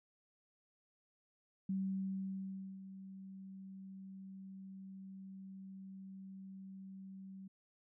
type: tone with ADSR envelope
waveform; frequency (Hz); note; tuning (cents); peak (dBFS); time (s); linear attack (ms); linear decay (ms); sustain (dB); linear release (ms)
sine; 191.9; G3; -37; -34; 1.69-7.48; 5; 1100; -14; 8
effects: none